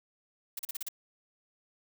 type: noise bursts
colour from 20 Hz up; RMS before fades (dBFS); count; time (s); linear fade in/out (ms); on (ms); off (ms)
blue; -36; 6; 0.57-0.887; 5; 22; 37
effects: none